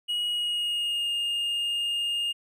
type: tone with pitch glide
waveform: triangle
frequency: 2899 to 2831 Hz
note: F#7 to F7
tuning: -36 to +23 cents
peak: -24 dBFS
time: 0.08-2.33 s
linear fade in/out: 20 ms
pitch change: -41 cents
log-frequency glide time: 0.31-1.11 s
effects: none